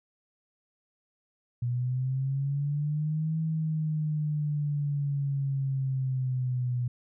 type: linear two-way sweep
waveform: sine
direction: up then down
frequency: 120.2 to 160.5 to 122.3 Hz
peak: -26 dBFS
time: 1.62-6.88 s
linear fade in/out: 5 ms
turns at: 3.39 s
effects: none